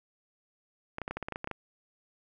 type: clicks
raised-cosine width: 0.5 ms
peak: -20 dBFS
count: 12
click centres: 0.984 / 1.017 / 1.079 / 1.11 / 1.17 / 1.227 / 1.285 / 1.323 / 1.359 / 1.444 / 1.474 / 1.513 s
effects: none